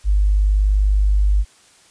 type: tone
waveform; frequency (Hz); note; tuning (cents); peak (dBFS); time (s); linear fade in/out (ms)
sine; 50.4; G1; +49; -12; 0.04-1.45; 50
effects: white hiss -51 dBFS RMS until 1.9 s + resampled to 22050 Hz